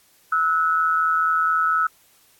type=tone pair together; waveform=sine; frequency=1302.8 / 1467 Hz; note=E6 / F#6; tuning=-21 / -15 cents; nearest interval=major second; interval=206 cents; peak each=-18 / -23 dBFS; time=0.32-1.87 s; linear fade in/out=5 ms; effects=white hiss -57 dBFS RMS until 2.39 s + AAC 64 kbps